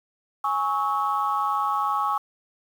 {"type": "chord", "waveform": "sine", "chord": "C# minor", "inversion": "second", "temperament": "equal with one note detuned", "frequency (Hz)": [830.6, 1108.7, 1291.4], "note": ["G#5", "C#6", "E6"], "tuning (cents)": [0, 0, -36], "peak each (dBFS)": [-26, -24, -27], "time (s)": [0.44, 2.18], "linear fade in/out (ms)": 5, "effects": ["tanh soft clip ceiling -13 dBFS", "8-bit"]}